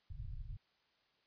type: low-pass noise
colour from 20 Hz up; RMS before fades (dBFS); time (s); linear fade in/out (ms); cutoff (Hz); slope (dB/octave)
pink; -45; 0.1-0.57; 5; 140; 96
effects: white hiss -75 dBFS RMS until 1.26 s + resampled to 11025 Hz